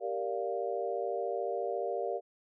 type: chord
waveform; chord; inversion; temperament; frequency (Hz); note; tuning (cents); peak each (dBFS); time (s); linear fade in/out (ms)
sine; G minor seventh; none; equal with one note detuned; 392 / 466.2 / 580.9 / 698.5; G4 / Bb4 / D5 / F5; 0 / 0 / -19 / 0; -37 / -36 / -37 / -37; 0-2.21; 50
effects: none